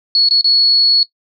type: tone with dropouts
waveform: sine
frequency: 4375 Hz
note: C#8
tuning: 24 cents flat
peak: -9 dBFS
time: 0.15-1.03 s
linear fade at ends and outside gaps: 1 ms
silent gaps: 0.287-0.309 / 0.411-0.444 s
effects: noise-tail reverb RT60 0.1 s tail -18 dB re dry